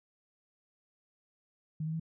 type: tone with pitch steps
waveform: sine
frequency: 155.8 / 158.98 / 162.23 Hz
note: D#3 / D#3 / E3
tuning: +3 / +38 / -27 cents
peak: -32 dBFS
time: 1.8-1.998 s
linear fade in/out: 5 ms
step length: 66 ms
effects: none